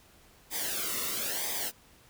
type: noise with flanger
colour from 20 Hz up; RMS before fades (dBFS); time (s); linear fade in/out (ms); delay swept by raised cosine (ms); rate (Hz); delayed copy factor
white; -33; 0.5-1.72; 50; 0.71 to 1.26; 1; -0.75
effects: pink hiss -59 dBFS RMS until 2.09 s